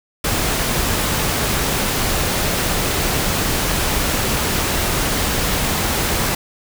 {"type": "noise", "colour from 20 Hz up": "pink", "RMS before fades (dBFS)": -19, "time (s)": [0.24, 6.35], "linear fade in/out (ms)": 5, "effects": []}